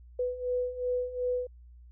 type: beating tone pair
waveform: sine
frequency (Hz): 495.3 / 498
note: B4 / B4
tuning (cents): +5 / +14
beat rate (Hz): 2.7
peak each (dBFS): -34 / -30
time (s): 0.19-1.47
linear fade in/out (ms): 5
effects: added 60 Hz sine -49 dBFS peak until 1.91 s